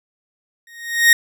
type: tone with exponential growth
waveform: 40% pulse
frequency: 1864.7 Hz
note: A#6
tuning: in tune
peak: -4 dBFS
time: 0.67-1.13 s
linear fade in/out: 2 ms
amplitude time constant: 100 ms
effects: none